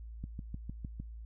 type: click train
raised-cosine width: 5 ms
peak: -28 dBFS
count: 6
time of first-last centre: 0.24-1 s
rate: 6.58 Hz
effects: noise-tail reverb RT60 0.1 s tail -23 dB re dry + added 56 Hz sine -43 dBFS peak until 1.25 s